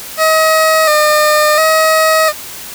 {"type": "tone with vibrato", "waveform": "20% pulse", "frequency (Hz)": 620, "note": "D#5", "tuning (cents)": -6, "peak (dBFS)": -3, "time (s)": [0.17, 2.33], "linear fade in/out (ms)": 50, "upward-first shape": "square", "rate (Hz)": 0.71, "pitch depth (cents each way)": 41, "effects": ["white hiss -28 dBFS RMS until 2.74 s"]}